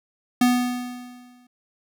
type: tone with exponential decay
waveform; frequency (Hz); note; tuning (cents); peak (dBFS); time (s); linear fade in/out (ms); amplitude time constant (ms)
square; 246.9; B3; 0; -14; 0.41-1.47; 5; 230
effects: none